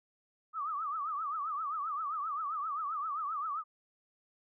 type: tone with vibrato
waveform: sine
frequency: 1216 Hz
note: D#6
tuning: 40 cents flat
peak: -33 dBFS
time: 0.53-3.64 s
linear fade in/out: 50 ms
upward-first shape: triangle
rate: 7.6 Hz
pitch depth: 170 cents each way
effects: none